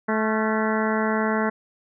harmonic tone with a mistuned harmonic, 217.7 Hz, A3, 18 cents flat, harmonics 1 / 2 / 3 / 4 / 5 / 6 / 7 / 8 / 9, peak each -24 / -27 / -29 / -30 / -31 / -32 / -32 / -33 / -34 dBFS, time 0.08-1.5 s, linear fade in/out 10 ms, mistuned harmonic 6, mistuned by +73 cents, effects none

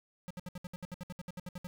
square tone bursts, 180 Hz, F#3, 47 cents flat, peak -40 dBFS, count 16, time 0.28-1.67 s, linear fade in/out 0 ms, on 25 ms, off 66 ms, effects none

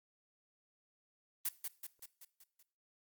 blue noise with echo, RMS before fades -35 dBFS, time 1.45-1.49 s, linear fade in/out 5 ms, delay 190 ms, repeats 6, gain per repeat -5 dB, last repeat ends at 2.63 s, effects noise-tail reverb RT60 0.5 s tail -19 dB re dry + Opus 24 kbps

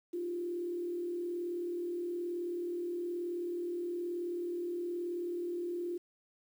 sine tone with frequency modulation, 349.2 Hz, F4, in tune, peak -34 dBFS, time 0.13-5.98 s, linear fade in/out 10 ms, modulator 38.9 Hz, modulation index 0.42, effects 10-bit

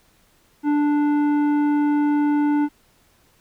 triangle tone with tanh clipping, 293.7 Hz, D4, in tune, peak -18 dBFS, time 0.63-2.69 s, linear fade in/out 50 ms, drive 15 dB, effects pink hiss -59 dBFS RMS until 3.4 s

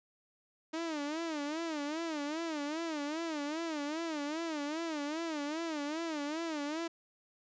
sawtooth tone with vibrato, 310 Hz, D#4, 6 cents flat, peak -31 dBFS, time 0.73-6.88 s, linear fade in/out 10 ms, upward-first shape sine, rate 2.5 Hz, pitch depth 140 cents each way, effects resampled to 16000 Hz

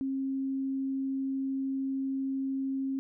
sine tone, 268.7 Hz, C4, 46 cents sharp, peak -29 dBFS, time 0.01-2.99 s, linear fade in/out 0 ms, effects none

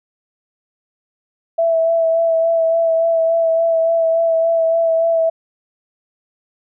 sine tone with vibrato, 659.3 Hz, E5, in tune, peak -12 dBFS, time 1.58-5.3 s, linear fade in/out 10 ms, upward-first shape sine, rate 3.5 Hz, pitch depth 20 cents each way, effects none

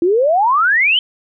sine exponential sweep, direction up, 328.8 to 3136 Hz, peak -10 dBFS, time 0.02-0.99 s, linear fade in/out 2 ms, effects none

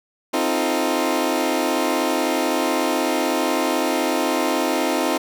20% pulse chord, F dominant seventh, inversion second, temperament equal with one note detuned, 261.6 / 313.1 / 349.2 / 440 Hz, C4 / Eb4 / F4 / A4, 0 / +11 / 0 / 0 cents, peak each -19 / -18 / -20 / -23 dBFS, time 0.33-5.18 s, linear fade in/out 10 ms, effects none

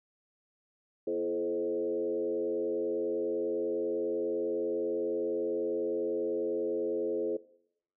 sine tone with frequency modulation, 429 Hz, A4, 44 cents flat, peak -29 dBFS, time 1.07-7.37 s, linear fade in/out 5 ms, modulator 90.1 Hz, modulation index 1.2, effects noise-tail reverb RT60 0.7 s tail -19 dB re dry

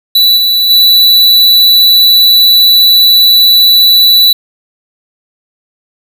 square tone with level steps, 3957 Hz, B7, 3 cents sharp, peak -4 / -7 / -3 dBFS, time 0.15-4.33 s, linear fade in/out 5 ms, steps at 0.36 / 0.69 s, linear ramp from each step 20 ms, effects 7-bit

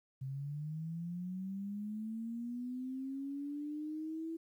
sine linear sweep, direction up, 130.81 to 329.6 Hz, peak -38 dBFS, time 0.21-4.37 s, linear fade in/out 10 ms, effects 12-bit

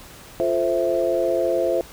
sine chord, F major seventh, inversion none, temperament equal, 349.2 / 440 / 523.3 / 659.3 Hz, F4 / A4 / C5 / E5, 0 / 0 / 0 / 0 cents, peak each -24 / -28 / -22 / -23 dBFS, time 0.4-1.81 s, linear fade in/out 0 ms, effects pink hiss -43 dBFS RMS until 1.92 s

